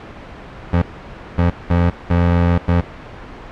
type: tone bursts at uneven times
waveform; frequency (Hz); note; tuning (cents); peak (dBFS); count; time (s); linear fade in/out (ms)
25% pulse; 86.6; F2; -14; -8; 5; 0.73-0.82 / 1.38-1.5 / 1.7-1.9 / 2.1-2.58 / 2.68-2.81; 5
effects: pink hiss -34 dBFS RMS until 3.51 s + low-pass 2000 Hz 12 dB/octave